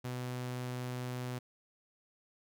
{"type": "tone", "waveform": "sawtooth", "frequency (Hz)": 125.1, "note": "B2", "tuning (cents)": 23, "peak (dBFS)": -33, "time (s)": [0.04, 1.39], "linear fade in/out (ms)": 10, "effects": []}